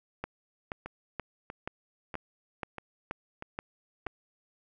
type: two click trains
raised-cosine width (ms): 0.5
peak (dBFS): -19 / -24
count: 9 / 6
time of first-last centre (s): 0.24-4.068 / 0.86-4.065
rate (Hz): 2.09 / 1.56
effects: none